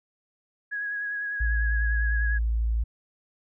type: tone with vibrato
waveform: sine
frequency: 1661.2 Hz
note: G#6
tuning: in tune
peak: -28 dBFS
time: 0.71-2.39 s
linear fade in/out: 20 ms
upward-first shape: triangle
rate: 10 Hz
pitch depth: 28 cents each way
type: tone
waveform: sine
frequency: 56.3 Hz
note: A1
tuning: 40 cents sharp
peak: -22 dBFS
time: 1.4-2.84 s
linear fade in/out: 10 ms
effects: none